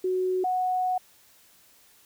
sine tone pair in turn, 370 / 736.6 Hz, F#4 / F#5, 0 / -8 cents, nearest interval octave, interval 1192 cents, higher second, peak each -23 dBFS, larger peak neither, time 0.04-0.44 / 0.44-0.98 s, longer second, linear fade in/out 5 ms, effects white hiss -58 dBFS RMS until 2.05 s

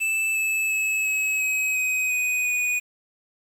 square tone with pitch steps, 2637 / 2613 / 2589 / 2565 / 2541 / 2518 / 2495 / 2472 Hz, E7 / E7 / E7 / E7 / D#7 / D#7 / D#7 / D#7, 0 / -16 / -32 / -48 / +36 / +20 / +4 / -12 cents, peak -22 dBFS, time 0-2.8 s, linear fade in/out 20 ms, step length 350 ms, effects low-pass 12000 Hz 12 dB/octave + 8-bit

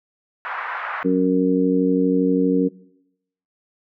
pink band-pass noise, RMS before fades -28 dBFS, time 0.45-1.03 s, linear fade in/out 0 ms, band 890 to 1800 Hz, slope 24 dB/octave
harmonic tone, 92.5 Hz, F#2, in tune, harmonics 2 / 3 / 4 / 5, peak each -21 / -18 / -26 / -21 dBFS, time 1.04-2.69 s, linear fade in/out 20 ms
effects noise-tail reverb RT60 0.8 s tail -21 dB re dry

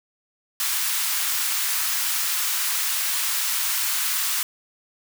white high-pass noise, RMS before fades -24 dBFS, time 0.6-4.43 s, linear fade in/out 2 ms, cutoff 1000 Hz, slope 24 dB/octave, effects none

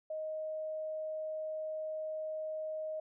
sine tone, 625 Hz, D#5, 8 cents sharp, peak -36 dBFS, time 0.1-3 s, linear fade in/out 5 ms, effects none

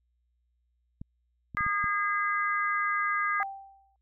clicks, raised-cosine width 5 ms, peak -27 dBFS, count 5, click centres 1.015 / 1.548 / 1.608 / 1.665 / 1.842 s
harmonic tone, 408.4 Hz, G#4, 29 cents flat, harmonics 3 / 4 / 5, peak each -28 / -31 / -32 dBFS, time 1.57-3.43 s, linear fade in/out 0 ms
sine tone with exponential decay, 783 Hz, G5, 2 cents flat, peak -29 dBFS, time 3.4-3.96 s, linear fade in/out 1 ms, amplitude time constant 120 ms
effects added 60 Hz sine -70 dBFS peak until 4.01 s

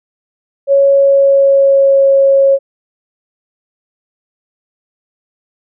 sine tone with pitch glide, 554.4 to 547.4 Hz, C#5 to C#5, 0 to -22 cents, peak -5 dBFS, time 0.67-2.59 s, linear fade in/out 50 ms, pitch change -22 cents, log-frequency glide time 0.89-2.06 s, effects none

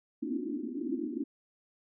white band-pass noise, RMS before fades -35 dBFS, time 0.22-1.24 s, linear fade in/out 10 ms, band 230 to 350 Hz, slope 96 dB/octave, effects none

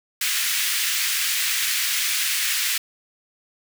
pink high-pass noise, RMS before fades -23 dBFS, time 0.21-2.78 s, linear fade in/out 5 ms, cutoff 1800 Hz, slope 24 dB/octave, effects none

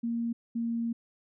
sine tone pair in turn, 233.1 / 232 Hz, A#3 / A#3, 0 / -8 cents, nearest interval unison, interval 8 cents, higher first, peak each -28 dBFS, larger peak neither, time 0.03-0.33 / 0.55-0.93 s, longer second, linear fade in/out 10 ms, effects none

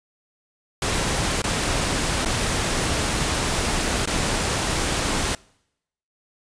pink noise with dropouts, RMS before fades -23 dBFS, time 0.82-5.35 s, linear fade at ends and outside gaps 2 ms, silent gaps 1.419-1.44 / 2.249-2.258 / 4.057-4.073 s, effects noise-tail reverb RT60 0.8 s tail -25 dB re dry + resampled to 22050 Hz

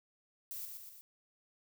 violet noise with echo, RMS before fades -43 dBFS, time 0.51-0.65 s, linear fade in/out 0 ms, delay 120 ms, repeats 3, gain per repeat -4 dB, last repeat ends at 1.01 s, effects none

